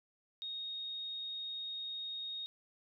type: tone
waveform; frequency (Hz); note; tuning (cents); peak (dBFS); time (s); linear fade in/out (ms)
sine; 3729; A#7; 0; -39; 0.42-2.46; 0
effects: none